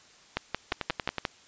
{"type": "two click trains", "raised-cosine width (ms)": 0.3, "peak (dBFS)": [-13, -11], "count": [6, 6], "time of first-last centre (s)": [[0.72, 1.183], [0.37, 1.252]], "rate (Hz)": [10.8, 5.67], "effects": ["white hiss -56 dBFS RMS until 1.47 s", "resampled to 16000 Hz"]}